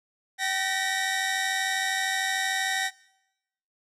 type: tone cluster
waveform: sawtooth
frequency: 767 / 1834 / 1927 Hz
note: G5 / A#6 / B6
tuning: -38 / -29 / -43 cents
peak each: -26 dBFS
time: 0.38-2.91 s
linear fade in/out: 50 ms
effects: noise-tail reverb RT60 0.9 s tail -22 dB re dry + low-pass 10000 Hz 12 dB/octave